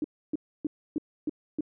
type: tone bursts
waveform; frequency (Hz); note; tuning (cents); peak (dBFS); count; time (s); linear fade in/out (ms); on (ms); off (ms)
sine; 303; D#4; -46; -25; 6; 0.02-1.608; 2; 23; 290
effects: none